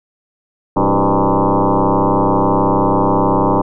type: tone with frequency modulation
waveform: sine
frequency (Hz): 311.6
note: D#4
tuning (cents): +3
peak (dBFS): -10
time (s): 0.76-3.62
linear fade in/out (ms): 10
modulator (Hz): 98.5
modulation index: 7.5
effects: none